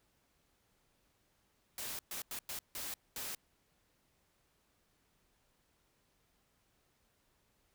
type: noise bursts at uneven times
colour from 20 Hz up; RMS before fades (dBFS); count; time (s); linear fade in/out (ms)
white; -42; 6; 1.78-1.99 / 2.11-2.22 / 2.31-2.39 / 2.49-2.59 / 2.75-2.94 / 3.16-3.35; 2
effects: pink hiss -75 dBFS RMS until 7.74 s